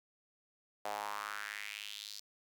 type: tone with high-pass filter sweep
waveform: sawtooth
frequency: 103.83 Hz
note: G#2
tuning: in tune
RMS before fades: -43 dBFS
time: 0.85-2.2 s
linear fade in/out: 5 ms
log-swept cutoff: 680 to 4800 Hz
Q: 3.4
effects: none